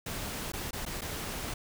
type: noise with dropouts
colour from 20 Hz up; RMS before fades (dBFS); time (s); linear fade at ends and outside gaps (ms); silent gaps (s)
pink; -37; 0.06-1.54; 5; 0.52-0.534 / 0.709-0.73 / 0.853-0.862 / 1.01-1.017
effects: none